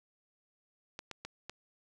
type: clicks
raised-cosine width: 0.2 ms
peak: -24 dBFS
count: 4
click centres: 0.991 / 1.113 / 1.25 / 1.496 s
effects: none